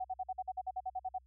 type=tone bursts; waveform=sine; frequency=748 Hz; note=F#5; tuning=19 cents sharp; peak=-34 dBFS; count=13; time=0-1.185 s; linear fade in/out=10 ms; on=45 ms; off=50 ms; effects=added 63 Hz sine -62 dBFS peak until 1.26 s